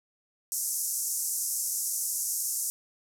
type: band-pass noise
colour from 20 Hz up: white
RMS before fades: -31 dBFS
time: 0.52-2.7 s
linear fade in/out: 0 ms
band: 5700 to 13000 Hz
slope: 48 dB/octave
effects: none